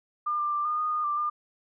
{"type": "tone with pitch steps", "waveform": "sine", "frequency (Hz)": [1203, 1189, 1182, 1218, 1231, 1224, 1180, 1203], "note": ["D6", "D6", "D6", "D#6", "D#6", "D#6", "D6", "D6"], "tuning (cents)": [41, 21, 11, -37, -19, -29, 8, 41], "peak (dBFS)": -25, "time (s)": [0.26, 1.3], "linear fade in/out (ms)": 10, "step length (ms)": 130, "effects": []}